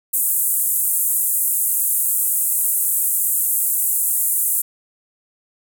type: band-pass noise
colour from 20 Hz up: white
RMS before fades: -19 dBFS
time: 0.13-4.62 s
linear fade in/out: 10 ms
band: 8000 to 16000 Hz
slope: 48 dB/octave
effects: none